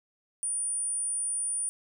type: tone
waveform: sine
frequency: 9390 Hz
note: D9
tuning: 1 cent flat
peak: -28 dBFS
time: 0.43-1.69 s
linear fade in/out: 0 ms
effects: none